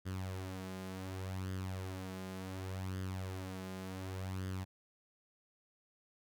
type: tone with flanger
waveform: sawtooth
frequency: 94 Hz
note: F#2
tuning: 28 cents sharp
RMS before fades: -42 dBFS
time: 0.05-4.65 s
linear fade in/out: 20 ms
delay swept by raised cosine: 0.61 to 4.91 ms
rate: 0.68 Hz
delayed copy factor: +0.6
effects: none